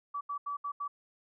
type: tone bursts at uneven times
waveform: sine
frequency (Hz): 1149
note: D6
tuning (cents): -38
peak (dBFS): -33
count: 5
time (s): 0.14-0.21 / 0.29-0.38 / 0.46-0.57 / 0.64-0.72 / 0.8-0.88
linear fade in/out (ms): 10
effects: none